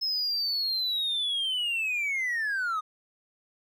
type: linear sweep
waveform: triangle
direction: down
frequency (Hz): 5200 to 1222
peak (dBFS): -24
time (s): 0.01-2.81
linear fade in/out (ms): 20
effects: tanh soft clip ceiling -21 dBFS